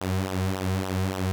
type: tone with flanger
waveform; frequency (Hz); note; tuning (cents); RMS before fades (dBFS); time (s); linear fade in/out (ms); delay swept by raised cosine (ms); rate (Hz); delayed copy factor
sawtooth; 94.2; F#2; +32; -27; 0.01-1.32; 0; 0.43 to 3.53; 3.5; -0.75
effects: none